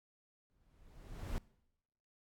brown noise with exponential growth, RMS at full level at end -37 dBFS, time 0.5-1.38 s, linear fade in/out 0 ms, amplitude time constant 190 ms, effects noise-tail reverb RT60 0.9 s tail -22 dB re dry + AAC 64 kbps

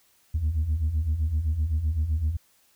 sine beating tone pair, 72.5 / 80.3 Hz, D2 / E2, -22 / -45 cents, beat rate 7.8 Hz, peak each -27 / -22 dBFS, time 0.34-2.37 s, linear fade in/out 10 ms, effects tanh soft clip ceiling -19 dBFS + white hiss -63 dBFS RMS until 2.75 s

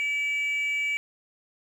sine tone pair together, 2300 / 2836 Hz, D7 / F7, -37 / +26 cents, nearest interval major third, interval 363 cents, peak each -23 / -35 dBFS, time 0-0.97 s, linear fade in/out 0 ms, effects tanh soft clip ceiling -22 dBFS + 9-bit

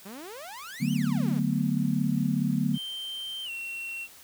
sawtooth exponential two-way sweep, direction up then down, 185 to 3176 to 185 Hz, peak -36 dBFS, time 0.05-1.4 s, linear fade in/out 10 ms, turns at 0.93 s
sine chord, B minor seventh, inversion first, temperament just, 148.16 / 185.21 / 222.2 / 246.9 Hz, D3 / F#3 / A3 / B3, +16 / +2 / +17 / 0 cents, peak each -29 dBFS, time 0.8-2.78 s, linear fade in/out 20 ms
triangle tone with pitch glide, 3130 to 2725 Hz, G7 to F7, -3 to -43 cents, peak -32 dBFS, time 2.73-4.08 s, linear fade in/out 50 ms, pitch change -240 cents, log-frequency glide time 3.44-3.5 s
effects white hiss -51 dBFS RMS until 4.23 s

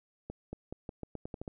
accelerating click train, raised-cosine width 2 ms, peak -26 dBFS, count 10, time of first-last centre 0.3-1.478 s, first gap 230 ms, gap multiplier 0.85, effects none

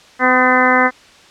harmonic tone with a mistuned harmonic, 254.4 Hz, C4, 48 cents flat, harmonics 1 / 2 / 3 / 4 / 5 / 6 / 7 / 8, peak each -18 / -18 / -18 / -18 / -18 / -18 / -18 / -18 dBFS, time 0.19-0.91 s, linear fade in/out 50 ms, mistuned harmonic 5, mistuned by -29 cents, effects white hiss -44 dBFS RMS until 1.3 s + low-pass 5000 Hz 12 dB/octave

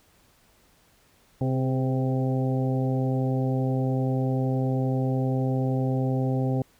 harmonic tone with a mistuned harmonic, 130.4 Hz, C3, 5 cents flat, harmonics 1 / 2 / 3 / 4 / 5 / 6, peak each -24 / -28 / -34 / -33 / -40 / -37 dBFS, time 1.41-6.62 s, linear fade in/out 2 ms, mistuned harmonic 3, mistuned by +41 cents, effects pink hiss -61 dBFS RMS until 6.79 s

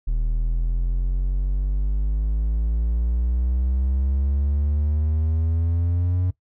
triangle exponential sweep, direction up, 38.65 to 91.4 Hz, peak -17 dBFS, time 0.07-6.31 s, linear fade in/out 10 ms, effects noise-tail reverb RT60 0.1 s tail -17 dB re dry

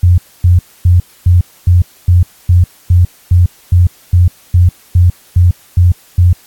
sine tone bursts, 88.6 Hz, F2, 25 cents sharp, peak -3 dBFS, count 16, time 0.03-6.33 s, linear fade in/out 5 ms, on 150 ms, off 260 ms, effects white hiss -44 dBFS RMS until 6.46 s + AAC 64 kbps

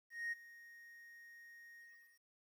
triangle tone with ADSR envelope, 1866 Hz, A#6, 1 cent sharp, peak -34 dBFS, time 0.1-2.23 s, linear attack 220 ms, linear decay 20 ms, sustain -20 dB, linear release 430 ms, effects tanh soft clip ceiling -33 dBFS + 12-bit

